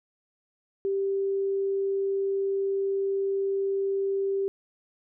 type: tone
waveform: sine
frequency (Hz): 392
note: G4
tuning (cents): 0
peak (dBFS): -24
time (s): 0.85-4.48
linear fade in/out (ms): 0
effects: none